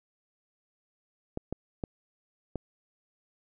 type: clicks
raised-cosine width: 2 ms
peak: -19 dBFS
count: 4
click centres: 1.374 / 1.526 / 1.838 / 2.557 s
effects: none